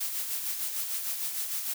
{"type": "noise with tremolo", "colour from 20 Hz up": "blue", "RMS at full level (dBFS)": -31, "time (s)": [0, 1.74], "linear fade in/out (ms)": 10, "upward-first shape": "sine", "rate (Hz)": 6.6, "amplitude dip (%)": 45, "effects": []}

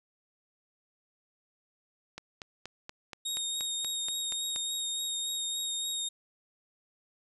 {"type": "click train", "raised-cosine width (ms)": 0.2, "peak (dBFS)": -23, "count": 11, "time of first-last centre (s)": [2.18, 4.561], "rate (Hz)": 4.2}
{"type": "tone with vibrato", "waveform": "25% pulse", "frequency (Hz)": 3729, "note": "A#7", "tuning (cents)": 0, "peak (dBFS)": -27, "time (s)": [3.25, 6.09], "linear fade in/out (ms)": 10, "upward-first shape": "sine", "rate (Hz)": 3.5, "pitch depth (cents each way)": 19}
{"effects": []}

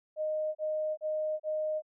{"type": "tone bursts", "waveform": "sine", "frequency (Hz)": 618, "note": "D#5", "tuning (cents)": -12, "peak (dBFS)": -29, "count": 4, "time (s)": [0.16, 1.822], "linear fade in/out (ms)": 50, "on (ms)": 390, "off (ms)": 34, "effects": []}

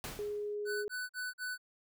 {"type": "noise with exponential decay", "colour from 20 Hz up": "pink", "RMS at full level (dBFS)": -39, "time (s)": [0.04, 0.55], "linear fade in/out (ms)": 1, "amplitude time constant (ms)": 110}
{"type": "tone", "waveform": "sine", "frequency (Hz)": 415.3, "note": "G#4", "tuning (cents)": 0, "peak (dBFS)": -35, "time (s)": [0.19, 0.88], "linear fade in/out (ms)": 0}
{"type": "tone bursts", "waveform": "square", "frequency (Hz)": 1495, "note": "F#6", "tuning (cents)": 17, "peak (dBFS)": -37, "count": 4, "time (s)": [0.65, 1.579], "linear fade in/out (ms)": 50, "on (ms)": 200, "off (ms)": 43}
{"effects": []}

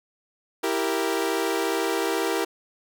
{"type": "chord", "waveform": "sawtooth", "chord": "E diminished", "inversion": "none", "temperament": "equal", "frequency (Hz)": [329.6, 392, 466.2], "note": ["E4", "G4", "Bb4"], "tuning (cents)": [0, 0, 0], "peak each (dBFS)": [-24, -23, -24], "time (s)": [0.63, 2.45], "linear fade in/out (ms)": 10, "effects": []}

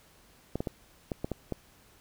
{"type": "clicks", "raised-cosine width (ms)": 2, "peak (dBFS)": -18, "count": 7, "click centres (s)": [0.556, 0.605, 0.672, 1.118, 1.245, 1.317, 1.523], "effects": ["pink hiss -60 dBFS RMS until 2 s"]}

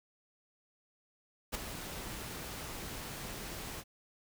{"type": "noise with ADSR envelope", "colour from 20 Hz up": "pink", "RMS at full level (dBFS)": -33, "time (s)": [1.52, 3.84], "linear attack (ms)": 30, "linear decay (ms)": 7, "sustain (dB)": -10, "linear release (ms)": 51, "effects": []}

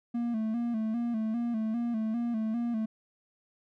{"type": "tone with vibrato", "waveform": "triangle", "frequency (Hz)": 228, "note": "A#3", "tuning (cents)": -38, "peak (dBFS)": -26, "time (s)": [0.14, 2.86], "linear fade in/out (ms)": 10, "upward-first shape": "square", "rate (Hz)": 2.5, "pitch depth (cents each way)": 66, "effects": []}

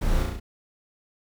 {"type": "noise with echo", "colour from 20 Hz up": "brown", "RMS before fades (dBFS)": -26, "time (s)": [0.01, 0.23], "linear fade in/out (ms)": 10, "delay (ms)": 34, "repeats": 5, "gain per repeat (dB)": -2, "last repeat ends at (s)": 0.4, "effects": []}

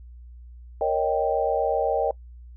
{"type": "chord", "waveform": "sine", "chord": "Eb dominant seventh", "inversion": "second", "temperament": "equal", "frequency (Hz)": [466.2, 554.4, 622.3, 784], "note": ["Bb4", "Db5", "Eb5", "G5"], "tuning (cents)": [0, 0, 0, 0], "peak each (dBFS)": -26, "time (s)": [0.81, 2.11], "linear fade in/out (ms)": 2, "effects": ["noise-tail reverb RT60 0.1 s tail -23 dB re dry", "added 60 Hz sine -41 dBFS peak until 2.56 s"]}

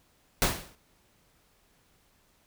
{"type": "noise with exponential decay", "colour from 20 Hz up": "pink", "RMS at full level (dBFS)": -21, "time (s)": [0.42, 0.75], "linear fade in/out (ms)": 0, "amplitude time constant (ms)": 71, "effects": ["pink hiss -66 dBFS RMS until 2.46 s"]}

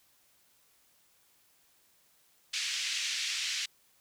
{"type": "band-pass noise", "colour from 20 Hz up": "pink", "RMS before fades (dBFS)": -34, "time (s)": [2.53, 3.66], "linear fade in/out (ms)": 10, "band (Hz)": [2200, 6700], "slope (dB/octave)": 24, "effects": ["white hiss -67 dBFS RMS until 4 s"]}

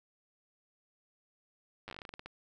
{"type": "slowing click train", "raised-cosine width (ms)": 0.3, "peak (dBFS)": -28, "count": 14, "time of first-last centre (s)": [1.88, 2.26], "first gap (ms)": 9, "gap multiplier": 1.18, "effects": []}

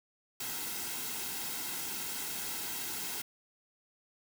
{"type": "noise with comb filter", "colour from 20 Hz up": "white", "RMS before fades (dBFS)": -38, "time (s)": [0.4, 3.22], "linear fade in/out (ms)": 5, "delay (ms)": 1.7, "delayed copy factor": -0.6, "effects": []}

